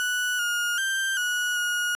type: tone with pitch steps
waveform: 35% pulse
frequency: 1477 / 1429 / 1572 / 1460 / 1444 Hz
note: F#6 / F6 / G6 / F#6 / F#6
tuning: -3 / +39 / +4 / -24 / -43 cents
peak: -22 dBFS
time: 0-1.95 s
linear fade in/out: 0 ms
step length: 390 ms
effects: resampled to 32000 Hz